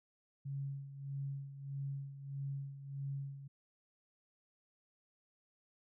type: tone with tremolo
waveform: sine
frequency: 138.59 Hz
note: C#3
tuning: in tune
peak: -37 dBFS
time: 0.45-3.48 s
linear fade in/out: 10 ms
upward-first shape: sine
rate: 1.6 Hz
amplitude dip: 70%
effects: none